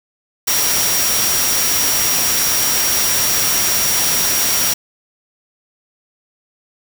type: tone in noise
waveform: sine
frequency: 5660 Hz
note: F8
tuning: 22 cents sharp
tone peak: -19 dBFS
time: 0.47-4.74 s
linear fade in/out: 10 ms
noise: white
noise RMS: -17 dBFS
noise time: 0.47-4.74 s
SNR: -5 dB
effects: none